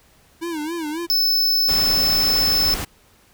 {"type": "tone with vibrato", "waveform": "square", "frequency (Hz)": 320, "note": "D#4", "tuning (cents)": 49, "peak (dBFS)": -25, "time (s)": [0.41, 1.07], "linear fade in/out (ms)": 20, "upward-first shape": "sine", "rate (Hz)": 3.7, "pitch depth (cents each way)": 130}
{"type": "tone", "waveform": "square", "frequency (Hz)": 5260, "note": "E8", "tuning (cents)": -5, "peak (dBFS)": -16, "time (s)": [1.1, 2.74], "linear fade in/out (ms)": 0}
{"type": "noise", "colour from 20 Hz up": "pink", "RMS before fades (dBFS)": -27, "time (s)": [1.68, 2.85], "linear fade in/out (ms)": 10}
{"effects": ["pink hiss -55 dBFS RMS until 3.33 s"]}